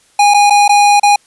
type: tone with dropouts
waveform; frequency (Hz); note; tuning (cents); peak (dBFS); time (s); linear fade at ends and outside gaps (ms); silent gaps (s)
square; 820; G#5; -22; -6; 0.19-1.16; 5; 0.339-0.343 / 0.499-0.505 / 0.68-0.692 / 0.998-1.031
effects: white hiss -51 dBFS RMS until 1.26 s + resampled to 24000 Hz